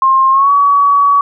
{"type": "tone with pitch glide", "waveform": "sine", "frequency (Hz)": [1063, 1132.7], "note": ["C6", "C#6"], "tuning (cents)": [27, 37], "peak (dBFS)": -6, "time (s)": [0.02, 1.21], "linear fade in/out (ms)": 2, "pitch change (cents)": 110, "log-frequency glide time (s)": [0.31, 0.51], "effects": []}